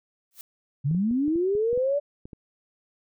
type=noise with exponential growth; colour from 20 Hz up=blue; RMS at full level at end=-37 dBFS; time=0.31-0.41 s; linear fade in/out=1 ms; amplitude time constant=21 ms
type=linear sweep; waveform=sine; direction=up; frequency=129.7 to 587.3 Hz; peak=-21 dBFS; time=0.84-2 s; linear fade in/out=20 ms
type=clicks; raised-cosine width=3 ms; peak=-28 dBFS; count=10; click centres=0.912 / 0.948 / 1.111 / 1.28 / 1.358 / 1.552 / 1.73 / 1.776 / 2.255 / 2.332 s
effects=none

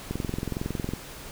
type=click train; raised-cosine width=3 ms; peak=-16 dBFS; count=19; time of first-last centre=0.11-0.936 s; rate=21.8 Hz; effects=pink hiss -42 dBFS RMS until 1.31 s

